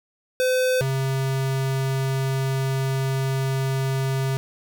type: tone pair in turn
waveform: square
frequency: 510 / 133.95 Hz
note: C5 / C3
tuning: -44 / +41 cents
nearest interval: octave + major seventh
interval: 2315 cents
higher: first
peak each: -19 / -22 dBFS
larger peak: first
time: 0.4-0.81 / 0.81-4.37 s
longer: second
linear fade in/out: 0 ms
effects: none